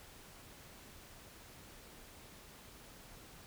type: silence
effects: pink hiss -56 dBFS RMS until 3.46 s